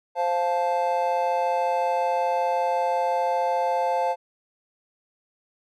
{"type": "chord", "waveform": "triangle", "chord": "F major", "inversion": "second", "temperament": "just", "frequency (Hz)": [523.8, 698.5, 873.1], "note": ["C5", "F5", "A5"], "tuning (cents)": [2, 0, -14], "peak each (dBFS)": [-24, -24, -23], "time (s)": [0.15, 4.16], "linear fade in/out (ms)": 50, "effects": []}